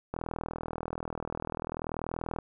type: click train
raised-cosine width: 1 ms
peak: -20 dBFS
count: 92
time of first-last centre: 0.14-2.387 s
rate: 40.5 Hz
effects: none